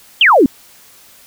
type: exponential sweep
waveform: sine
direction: down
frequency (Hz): 3322 to 233.1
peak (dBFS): -5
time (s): 0.21-0.46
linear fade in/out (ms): 2
effects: white hiss -44 dBFS RMS until 1.26 s